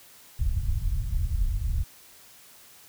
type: low-pass noise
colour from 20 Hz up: pink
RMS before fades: -26 dBFS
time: 0.39-1.84 s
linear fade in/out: 5 ms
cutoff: 100 Hz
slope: 24 dB/octave
effects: white hiss -52 dBFS RMS until 2.88 s